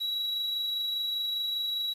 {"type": "tone with amplitude modulation", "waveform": "triangle", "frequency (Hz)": 3891, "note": "B7", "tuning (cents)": -27, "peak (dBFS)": -26, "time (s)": [0, 1.94], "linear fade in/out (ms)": 20, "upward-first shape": "sine", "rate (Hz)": 25, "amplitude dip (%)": 25, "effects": ["resampled to 32000 Hz", "9-bit"]}